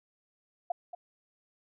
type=tone with echo; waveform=sine; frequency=703 Hz; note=F5; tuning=11 cents sharp; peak=-27 dBFS; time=0.7-0.72 s; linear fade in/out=5 ms; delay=230 ms; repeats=1; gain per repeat=-11 dB; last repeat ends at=0.95 s; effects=none